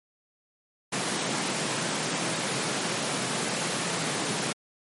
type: high-pass noise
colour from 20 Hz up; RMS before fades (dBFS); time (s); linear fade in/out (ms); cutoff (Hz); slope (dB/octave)
pink; -29; 0.92-4.53; 10; 130; 48
effects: MP3 48 kbps